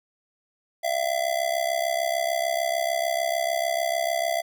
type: tone with amplitude modulation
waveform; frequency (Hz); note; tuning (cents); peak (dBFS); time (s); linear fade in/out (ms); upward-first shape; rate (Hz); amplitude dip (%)
square; 674; E5; +38; -20; 0.83-4.42; 20; sine; 66.7; 85
effects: none